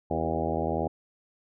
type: harmonic tone with a mistuned harmonic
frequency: 80.6 Hz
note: E2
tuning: 38 cents flat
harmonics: 1 / 2 / 3 / 4 / 5 / 6 / 7 / 8 / 9 / 10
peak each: -35 / -35 / -35 / -35 / -35 / -35 / -35 / -35 / -35 / -35 dBFS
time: 0.1-0.88 s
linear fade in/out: 10 ms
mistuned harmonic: 4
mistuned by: +46 cents
effects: none